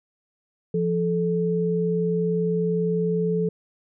sine tone pair together, 172.51 / 434.7 Hz, F3 / A4, -21 / -21 cents, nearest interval octave + major third, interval 1600 cents, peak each -23 dBFS, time 0.74-3.49 s, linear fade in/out 5 ms, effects none

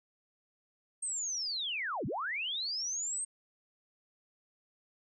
sine linear two-way sweep, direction down then up, 8540 to 94.8 to 8540 Hz, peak -33 dBFS, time 1.02-3.25 s, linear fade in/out 10 ms, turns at 2.06 s, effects none

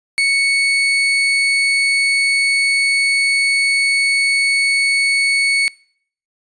35% pulse tone, 2217 Hz, C#7, in tune, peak -11 dBFS, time 0.18-5.68 s, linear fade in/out 0 ms, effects noise-tail reverb RT60 0.6 s tail -25 dB re dry + resampled to 22050 Hz

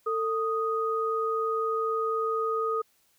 sine tone pair together, 447 / 1244.5 Hz, A4 / D#6, +27 / 0 cents, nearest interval octave + tritone, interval 1773 cents, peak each -28 dBFS, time 0.06-2.82 s, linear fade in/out 10 ms, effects white hiss -67 dBFS RMS until 3.18 s

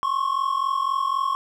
triangle tone pair together, 1064.8 / 1108.7 Hz, C6 / C#6, +30 / 0 cents, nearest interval minor second, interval 70 cents, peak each -22 dBFS, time 0.03-1.35 s, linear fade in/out 0 ms, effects none

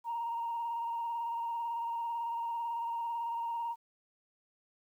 sine tone with vibrato, 932.3 Hz, A#5, in tune, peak -32 dBFS, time 0.04-3.76 s, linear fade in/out 50 ms, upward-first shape square, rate 18 Hz, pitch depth 20 cents each way, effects tanh soft clip ceiling -29 dBFS + 11-bit

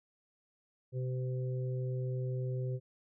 harmonic tone, 127.9 Hz, C3, 39 cents flat, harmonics 1 / 3 / 4, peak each -33 / -43 / -45 dBFS, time 0.92-2.8 s, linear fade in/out 50 ms, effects none

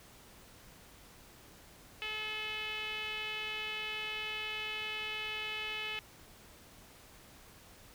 5% pulse tone with low-pass filter, 430.3 Hz, A4, 39 cents flat, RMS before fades -39 dBFS, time 2.02-5.99 s, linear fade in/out 0 ms, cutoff 2800 Hz, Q 4.5, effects pink hiss -57 dBFS RMS until 7.94 s

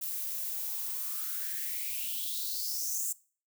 violet noise with high-pass filter sweep, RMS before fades -35 dBFS, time 0.01-3.13 s, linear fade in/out 10 ms, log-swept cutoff 410 to 7600 Hz, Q 6, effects noise-tail reverb RT60 0.4 s tail -21 dB re dry

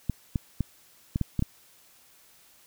clicks, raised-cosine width 5 ms, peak -13 dBFS, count 7, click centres 0.097 / 0.358 / 0.607 / 1.159 / 1.213 / 1.393 / 1.424 s, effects white hiss -58 dBFS RMS until 2.66 s

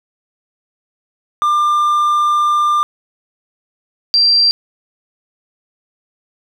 triangle / sine tone pair in turn, 1195 / 4718 Hz, D6 / D8, +30 / +7 cents, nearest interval 2 octaves, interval 2377 cents, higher second, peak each -9 / -8 dBFS, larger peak second, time 1.42-2.83 / 4.14-4.51 s, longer first, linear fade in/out 0 ms, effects none

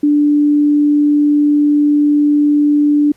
sine tone, 293.7 Hz, D4, in tune, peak -8 dBFS, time 0.03-3.12 s, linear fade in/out 5 ms, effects pink hiss -53 dBFS RMS until 3.16 s + resampled to 32000 Hz

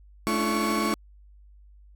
35% pulse tone cluster, 216.6 / 283.9 / 297.5 / 338.3 / 1112 Hz, A3 / C#4 / D4 / E4 / C#6, -27 / +41 / +22 / +45 / +5 cents, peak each -26 / -34 / -33 / -28 / -26 dBFS, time 0.27-0.94 s, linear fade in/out 0 ms, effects added 50 Hz sine -49 dBFS peak until 1.95 s + AAC 64 kbps

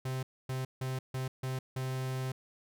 45% pulse tone bursts at uneven times, 130.3 Hz, C3, 7 cents flat, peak -33 dBFS, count 6, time 0.05-0.23 / 0.49-0.65 / 0.81-0.99 / 1.14-1.28 / 1.43-1.59 / 1.76-2.32 s, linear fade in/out 5 ms, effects none

